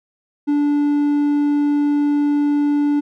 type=tone; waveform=triangle; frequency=291 Hz; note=D4; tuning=16 cents flat; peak=-12 dBFS; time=0.47-3.01 s; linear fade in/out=20 ms; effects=none